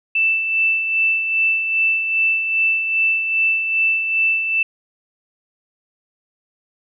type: tone with tremolo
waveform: sine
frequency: 2653 Hz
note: E7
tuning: 10 cents sharp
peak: -13 dBFS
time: 0.15-4.63 s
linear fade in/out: 5 ms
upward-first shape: sine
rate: 2.5 Hz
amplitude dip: 50%
effects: none